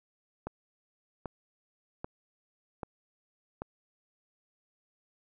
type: click train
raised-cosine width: 1 ms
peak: -22 dBFS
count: 5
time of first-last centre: 0.47-3.62 s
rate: 1.27 Hz
effects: none